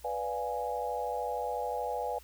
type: chord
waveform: sine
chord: B diminished seventh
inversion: none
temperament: equal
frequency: 493.9 / 587.3 / 698.5 / 830.6 Hz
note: B4 / D5 / F5 / Ab5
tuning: 0 / 0 / 0 / 0 cents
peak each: -36 / -39 / -38 / -35 dBFS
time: 0.04-2.19 s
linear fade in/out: 10 ms
effects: added 60 Hz sine -54 dBFS peak until 2.23 s + white hiss -58 dBFS RMS until 2.23 s